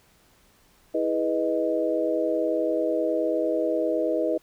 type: chord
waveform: sine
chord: E major seventh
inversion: none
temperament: equal with one note detuned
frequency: 325.8 / 415.3 / 493.9 / 622.3 Hz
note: E4 / G#4 / B4 / D#5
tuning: -20 / 0 / 0 / 0 cents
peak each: -27 / -31 / -27 / -26 dBFS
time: 0.94-4.38 s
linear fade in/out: 10 ms
effects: pink hiss -60 dBFS RMS until 4.42 s